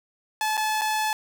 sawtooth tone with dropouts, 863 Hz, A5, 34 cents flat, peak -19 dBFS, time 0.41-1.13 s, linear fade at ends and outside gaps 1 ms, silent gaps 0.57-0.576 / 0.812-0.817 s, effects 8-bit

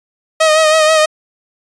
sawtooth tone with vibrato, 627 Hz, D#5, 13 cents sharp, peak -4 dBFS, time 0.4-1.06 s, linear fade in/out 10 ms, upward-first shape sine, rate 6.2 Hz, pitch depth 38 cents each way, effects resampled to 22050 Hz

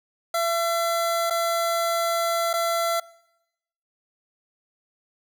25% pulse tone with dropouts, 675 Hz, E5, 41 cents sharp, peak -18 dBFS, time 0.34-3 s, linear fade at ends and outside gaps 5 ms, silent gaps 1.3-1.306 / 2.532-2.537 s, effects noise-tail reverb RT60 0.9 s tail -22 dB re dry

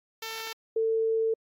5% pulse / sine tone pair in turn, 447.4 / 447.4 Hz, A4 / A4, +29 / +29 cents, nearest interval unison, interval 0 cents, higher neither, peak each -23 dBFS, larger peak neither, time 0.22-0.53 / 0.76-1.34 s, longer second, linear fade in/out 5 ms, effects AAC 64 kbps

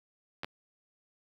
clicks, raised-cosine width 0.3 ms, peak -20 dBFS, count 2, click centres 0.434 / 0.445 s, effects high-pass 100 Hz 12 dB/octave + 10-bit

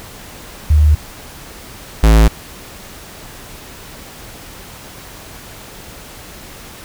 sine / square tone pair in turn, 75.6 / 54.64 Hz, D#2 / A1, -49 / -11 cents, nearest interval tritone, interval 562 cents, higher first, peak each -6 dBFS, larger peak neither, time 0.7-0.95 / 2.03-2.28 s, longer neither, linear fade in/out 5 ms, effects pink hiss -35 dBFS RMS until 6.84 s

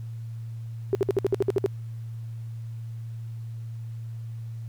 sine tone bursts, 392 Hz, G4, in tune, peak -18 dBFS, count 10, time 0.93-1.661 s, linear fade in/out 0 ms, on 20 ms, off 59 ms, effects added 114 Hz sine -33 dBFS peak until 4.68 s + pink hiss -61 dBFS RMS until 4.68 s

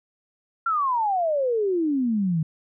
sine exponential sweep, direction down, 1389 to 152.7 Hz, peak -20 dBFS, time 0.66-2.43 s, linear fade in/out 5 ms, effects none

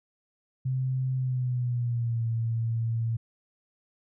sine tone with pitch glide, 130 to 114.49 Hz, C3 to A#2, -11 to -31 cents, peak -25 dBFS, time 0.65-3.17 s, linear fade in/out 10 ms, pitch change -220 cents, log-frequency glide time 1.16-2.26 s, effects none

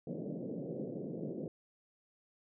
pink band-pass noise, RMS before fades -41 dBFS, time 0.07-1.48 s, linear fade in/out 2 ms, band 140 to 560 Hz, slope 48 dB/octave, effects none

